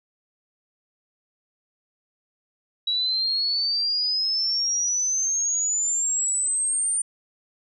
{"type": "exponential sweep", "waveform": "sine", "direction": "up", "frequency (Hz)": [3883, 9060], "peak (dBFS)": -21, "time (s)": [2.87, 7.02], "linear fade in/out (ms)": 5, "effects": []}